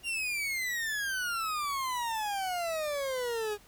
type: exponential sweep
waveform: 40% pulse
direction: down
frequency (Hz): 2820 to 407.9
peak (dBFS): -30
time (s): 0.03-3.58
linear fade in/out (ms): 50
effects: added 50 Hz sine -63 dBFS peak until 3.67 s + pink hiss -58 dBFS RMS until 3.67 s